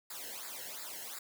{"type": "noise with flanger", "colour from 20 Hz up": "white", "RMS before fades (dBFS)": -44, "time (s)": [0.1, 1.19], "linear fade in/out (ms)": 5, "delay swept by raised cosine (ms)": [0.33, 0.86], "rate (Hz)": 2.8, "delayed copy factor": -0.9, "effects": []}